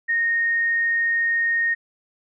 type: tone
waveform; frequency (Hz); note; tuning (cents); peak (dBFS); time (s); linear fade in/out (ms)
sine; 1853; A#6; -11; -18; 0.08-1.75; 20
effects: none